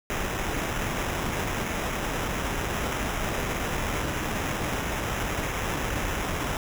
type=noise with sample-and-hold; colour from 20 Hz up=pink; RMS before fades=-29 dBFS; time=0.1-6.57 s; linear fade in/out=0 ms; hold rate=4410 Hz; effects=none